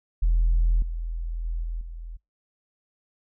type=tone with level steps; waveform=sine; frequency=41.48 Hz; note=E1; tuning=12 cents sharp; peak=-16 / -27 / -25 / -27 / -34 dBFS; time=0.22-2.17 s; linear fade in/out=10 ms; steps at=0.82 / 1.45 / 1.63 / 1.81 s; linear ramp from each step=2 ms; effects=noise-tail reverb RT60 0.2 s tail -26 dB re dry + tanh soft clip ceiling -14 dBFS